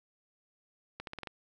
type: accelerating click train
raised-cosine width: 0.3 ms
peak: -24 dBFS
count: 6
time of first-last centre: 1-1.272 s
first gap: 72 ms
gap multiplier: 0.86
effects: none